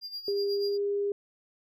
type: tone with tremolo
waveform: triangle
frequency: 4799 Hz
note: D8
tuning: 37 cents sharp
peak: -32 dBFS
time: 0.01-0.78 s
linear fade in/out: 50 ms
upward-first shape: sine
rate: 8.2 Hz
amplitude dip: 75%
type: tone with pitch glide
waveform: sine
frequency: 402 to 404.6 Hz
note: G4 to G#4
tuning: +44 to -45 cents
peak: -26 dBFS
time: 0.28-1.12 s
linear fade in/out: 2 ms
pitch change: +11 cents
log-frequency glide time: 0.48-0.79 s
effects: none